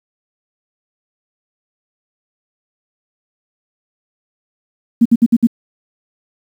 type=tone bursts; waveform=sine; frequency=233.1 Hz; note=A#3; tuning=in tune; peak=-5 dBFS; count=5; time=5.01-5.471 s; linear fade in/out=10 ms; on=45 ms; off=59 ms; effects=7-bit